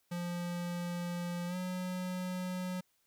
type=tone with pitch glide; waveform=square; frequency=174.61 to 182.76 Hz; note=F3 to F#3; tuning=0 to -21 cents; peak=-36 dBFS; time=0.11-2.81 s; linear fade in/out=10 ms; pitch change=+79 cents; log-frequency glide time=1.47-1.56 s; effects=white hiss -75 dBFS RMS until 3.06 s